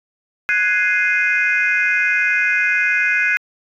sine chord, Ab dominant seventh, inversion third, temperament equal, 1480 / 1661.2 / 2093 / 2489 Hz, Gb6 / Ab6 / C7 / Eb7, 0 / 0 / 0 / 0 cents, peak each -19 dBFS, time 0.49-3.37 s, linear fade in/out 0 ms, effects tanh soft clip ceiling -6 dBFS

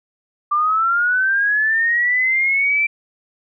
sine linear sweep, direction up, 1174.7 to 2349 Hz, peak -14 dBFS, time 0.51-2.87 s, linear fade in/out 10 ms, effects none

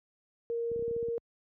sine tone, 466.2 Hz, A#4, in tune, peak -30 dBFS, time 0.5-1.18 s, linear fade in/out 0 ms
clicks, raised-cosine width 3 ms, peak -32 dBFS, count 9, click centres 0.716 / 0.761 / 0.793 / 0.824 / 0.88 / 0.911 / 0.964 / 1.028 / 1.085 s
effects high-pass 60 Hz 12 dB/octave

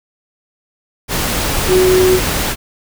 sine tone in noise, 370 Hz, F#4, in tune, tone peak -8 dBFS, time 1.67-2.2 s, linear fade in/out 50 ms, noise pink, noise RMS -17 dBFS, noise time 1.08-2.56 s, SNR +6 dB, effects none

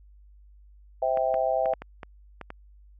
sine chord, C major, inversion none, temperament just, 523.3 / 654.1 / 784.9 Hz, C5 / E5 / G5, 0 / -14 / +2 cents, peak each -28 / -25 / -28 dBFS, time 1.02-1.74 s, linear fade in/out 5 ms
clicks, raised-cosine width 0.5 ms, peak -22 dBFS, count 8, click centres 1.173 / 1.342 / 1.658 / 1.736 / 1.82 / 2.032 / 2.413 / 2.504 s
effects added 50 Hz sine -50 dBFS peak until 2.99 s

